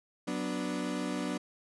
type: chord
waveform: 35% pulse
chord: B minor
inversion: second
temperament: equal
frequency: 185 / 246.9 / 293.7 Hz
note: F#3 / B3 / D4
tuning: 0 / 0 / 0 cents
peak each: -36 / -35 / -34 dBFS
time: 0.27-1.38 s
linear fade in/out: 10 ms
effects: resampled to 24000 Hz